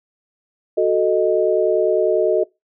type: chord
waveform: sine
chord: D# diminished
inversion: first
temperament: equal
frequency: 370 / 440 / 622.3 Hz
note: F#4 / A4 / D#5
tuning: 0 / 0 / 0 cents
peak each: -18 dBFS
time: 0.77-2.44 s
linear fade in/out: 10 ms
effects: noise-tail reverb RT60 0.2 s tail -23 dB re dry